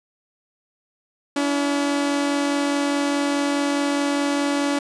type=tone pair together; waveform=sawtooth; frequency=284.8 / 329.6 Hz; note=C#4 / E4; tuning=+47 / 0 cents; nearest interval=minor third; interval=253 cents; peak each=-16 / -25 dBFS; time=1.36-4.79 s; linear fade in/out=5 ms; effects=resampled to 22050 Hz